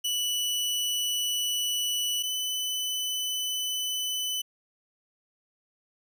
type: tone pair in turn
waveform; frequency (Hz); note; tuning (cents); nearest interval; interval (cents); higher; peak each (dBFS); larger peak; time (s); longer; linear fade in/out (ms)
sawtooth; 2960 / 3005; F#7 / F#7; 0 / +26; unison; 26; second; -23 / -25; first; 0.04-2.23 / 2.23-4.42; neither; 10
effects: none